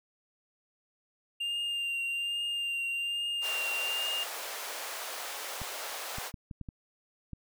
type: tone with vibrato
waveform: triangle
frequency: 2794 Hz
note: F7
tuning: in tune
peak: -29 dBFS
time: 1.4-4.24 s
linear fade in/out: 10 ms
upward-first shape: triangle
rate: 1.2 Hz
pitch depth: 23 cents each way
type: high-pass noise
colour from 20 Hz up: pink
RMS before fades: -39 dBFS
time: 3.41-6.32 s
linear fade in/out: 50 ms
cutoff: 510 Hz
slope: 24 dB/octave
type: clicks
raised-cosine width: 5 ms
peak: -28 dBFS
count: 7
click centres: 5.617 / 6.184 / 6.342 / 6.512 / 6.613 / 6.688 / 7.333 s
effects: none